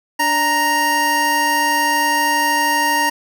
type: tone pair together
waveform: 25% pulse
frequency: 293.2 / 932.3 Hz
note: D4 / A#5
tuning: -3 / 0 cents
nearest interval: octave + minor sixth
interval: 2003 cents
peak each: -21 / -11 dBFS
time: 0.19-3.1 s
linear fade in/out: 10 ms
effects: none